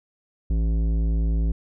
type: tone with tanh clipping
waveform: sine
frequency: 55 Hz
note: A1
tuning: in tune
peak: -21 dBFS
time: 0.5-1.52 s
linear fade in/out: 5 ms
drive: 13 dB
effects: none